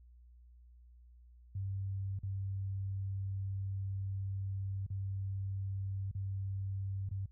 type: tone with dropouts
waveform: sine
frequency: 97.3 Hz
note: G2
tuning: 12 cents flat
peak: -35 dBFS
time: 1.55-7.26 s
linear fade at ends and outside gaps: 5 ms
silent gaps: 2.19-2.232 / 4.866-4.902 / 6.114-6.149 / 7.091-7.111 s
effects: added 60 Hz sine -56 dBFS peak until 7.31 s